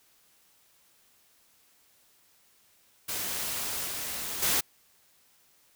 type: noise with level steps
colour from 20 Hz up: white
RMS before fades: -33 / -35 / -26 dBFS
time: 3.08-4.61 s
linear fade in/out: 10 ms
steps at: 3.85 / 4.42 s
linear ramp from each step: 10 ms
effects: white hiss -64 dBFS RMS until 5.75 s